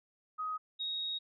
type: tone pair in turn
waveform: sine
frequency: 1257 / 3767 Hz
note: D#6 / A#7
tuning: +17 / +17 cents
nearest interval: octave + perfect fifth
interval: 1900 cents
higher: second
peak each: -34 / -34 dBFS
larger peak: neither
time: 0.38-0.58 / 0.79-1.19 s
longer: second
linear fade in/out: 20 ms
effects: none